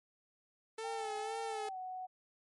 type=tone with vibrato; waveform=sawtooth; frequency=440 Hz; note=A4; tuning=in tune; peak=-36 dBFS; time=0.78-1.69 s; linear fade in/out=5 ms; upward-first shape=sine; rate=2 Hz; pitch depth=55 cents each way
type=tone with pitch glide; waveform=sine; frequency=800 to 742.1 Hz; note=G5 to F#5; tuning=+35 to +5 cents; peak=-40 dBFS; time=0.83-2.07 s; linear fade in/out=20 ms; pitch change=-130 cents; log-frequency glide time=1.64-1.77 s
effects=MP3 48 kbps